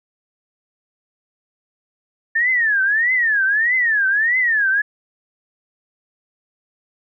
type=tone with vibrato; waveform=sine; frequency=1776 Hz; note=A6; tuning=16 cents sharp; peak=-14 dBFS; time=2.35-4.82 s; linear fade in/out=10 ms; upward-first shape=triangle; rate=1.6 Hz; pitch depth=270 cents each way; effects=none